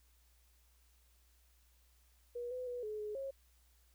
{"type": "tone with pitch steps", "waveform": "sine", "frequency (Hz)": [482, 504, 489.6, 426.7, 421.8, 543], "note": ["B4", "B4", "B4", "G#4", "G#4", "C#5"], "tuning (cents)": [-42, 35, -15, 47, 27, -36], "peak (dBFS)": -39, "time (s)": [2.35, 3.31], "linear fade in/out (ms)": 10, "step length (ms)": 160, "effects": ["added 60 Hz sine -67 dBFS peak until 3.94 s", "white hiss -73 dBFS RMS until 3.94 s"]}